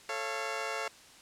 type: chord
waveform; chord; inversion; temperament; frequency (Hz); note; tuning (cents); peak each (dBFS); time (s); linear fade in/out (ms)
15% pulse; A augmented; none; just; 440 / 550 / 687.5; A4 / C#5 / E#5; 0 / -14 / -27; -32; 0.09-0.88; 2
effects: white hiss -55 dBFS RMS until 1.21 s + low-pass 8000 Hz 12 dB/octave